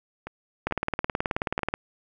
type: two click trains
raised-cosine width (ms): 0.5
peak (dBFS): -20 / -10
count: 4 / 21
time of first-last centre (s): 0.27-1.592 / 0.67-1.74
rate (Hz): 2.27 / 18.7
effects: none